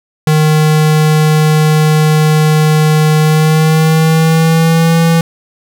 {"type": "tone with pitch glide", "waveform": "square", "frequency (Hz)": [154.4, 165.48], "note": ["D#3", "E3"], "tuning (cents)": [-13, 7], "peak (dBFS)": -7, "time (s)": [0.27, 5.21], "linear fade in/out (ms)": 2, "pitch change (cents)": 120, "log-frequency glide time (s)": [3.18, 4.98], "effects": []}